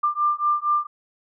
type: beating tone pair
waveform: sine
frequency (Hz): 1189 / 1193.3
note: D6 / D6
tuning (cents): +21 / +27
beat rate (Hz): 4.3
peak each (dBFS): -22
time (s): 0.03-0.87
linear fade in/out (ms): 10
effects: none